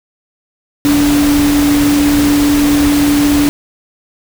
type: tone in noise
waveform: sine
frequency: 290 Hz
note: D4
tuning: 22 cents flat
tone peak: -8 dBFS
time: 0.85-3.49 s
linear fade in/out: 0 ms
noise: pink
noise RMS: -18 dBFS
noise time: 0.85-3.49 s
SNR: +7 dB
effects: none